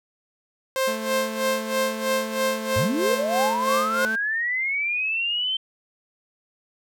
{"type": "tone with tremolo", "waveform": "sawtooth", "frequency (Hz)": 527, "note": "C5", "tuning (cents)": 12, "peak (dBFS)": -16, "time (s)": [0.76, 4.05], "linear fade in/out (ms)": 0, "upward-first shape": "sine", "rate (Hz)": 3.1, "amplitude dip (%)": 80}
{"type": "tone", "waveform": "sawtooth", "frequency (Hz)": 220, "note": "A3", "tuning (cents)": 0, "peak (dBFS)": -26, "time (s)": [0.87, 4.16], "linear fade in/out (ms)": 10}
{"type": "linear sweep", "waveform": "sine", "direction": "up", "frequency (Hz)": [84.5, 3121], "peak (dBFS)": -22, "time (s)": [2.76, 5.57], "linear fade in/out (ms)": 5}
{"effects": []}